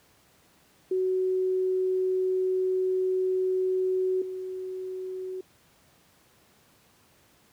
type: tone pair in turn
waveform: sine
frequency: 372.8 / 372.8 Hz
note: F#4 / F#4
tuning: +13 / +13 cents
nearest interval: unison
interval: 0 cents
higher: neither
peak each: -23 / -32 dBFS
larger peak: first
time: 0.91-4.22 / 4.22-5.41 s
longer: first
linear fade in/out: 5 ms
effects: pink hiss -61 dBFS RMS until 7.52 s + high-pass 80 Hz 12 dB/octave